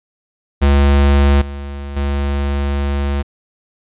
square tone with level steps, 70.4 Hz, C#2, 27 cents sharp, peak -9 / -25 / -16 dBFS, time 0.61-3.23 s, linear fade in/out 20 ms, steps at 1.41 / 1.96 s, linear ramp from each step 10 ms, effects resampled to 8000 Hz

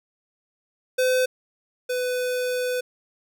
square tone pair in turn, 510 / 500.1 Hz, C5 / B4, -44 / +22 cents, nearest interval unison, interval 34 cents, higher first, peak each -19 / -24 dBFS, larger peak first, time 0.98-1.26 / 1.89-2.81 s, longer second, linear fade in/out 10 ms, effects none

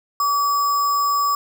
sine tone with sample-and-hold, 1147 Hz, D6, 41 cents flat, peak -16 dBFS, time 0.2-1.35 s, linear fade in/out 2 ms, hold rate 6300 Hz, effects none

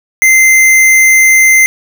square tone, 2077 Hz, C7, 13 cents flat, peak -4 dBFS, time 0.22-1.66 s, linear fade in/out 0 ms, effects none

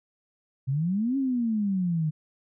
sine exponential two-way sweep, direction up then down, 127.1 to 277.2 to 150.8 Hz, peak -23 dBFS, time 0.67-2.11 s, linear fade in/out 20 ms, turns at 1.17 s, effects none

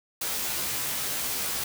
white noise with comb filter, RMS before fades -30 dBFS, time 0.21-1.64 s, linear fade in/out 5 ms, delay 15 ms, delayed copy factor +0.9, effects none

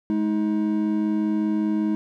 triangle tone pair together, 211.2 / 316.4 Hz, G#3 / D#4, +29 / +29 cents, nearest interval perfect fifth, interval 700 cents, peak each -21 dBFS, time 0.1-1.95 s, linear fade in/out 0 ms, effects none

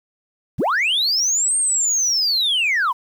sine linear two-way sweep, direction up then down, 49 to 8750 to 919 Hz, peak -14 dBFS, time 0.58-2.93 s, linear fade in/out 20 ms, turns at 1.57 s, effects tanh soft clip ceiling -14 dBFS + 8-bit

